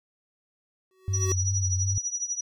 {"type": "tone with exponential growth", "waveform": "square", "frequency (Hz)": 375.9, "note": "F#4", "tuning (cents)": 27, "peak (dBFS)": -27, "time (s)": [0.91, 1.32], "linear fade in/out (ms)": 1, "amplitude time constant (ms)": 87}
{"type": "tone with vibrato", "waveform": "sine", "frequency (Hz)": 95.2, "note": "F#2", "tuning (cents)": 50, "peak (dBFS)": -24, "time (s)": [1.08, 1.98], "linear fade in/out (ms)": 0, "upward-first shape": "sine", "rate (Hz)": 2.7, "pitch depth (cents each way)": 51}
{"type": "tone with tremolo", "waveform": "sine", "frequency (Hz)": 5840, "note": "F#8", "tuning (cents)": -24, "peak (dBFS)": -24, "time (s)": [1.13, 2.41], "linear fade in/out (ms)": 10, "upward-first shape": "triangle", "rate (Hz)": 12, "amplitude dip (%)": 90}
{"effects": []}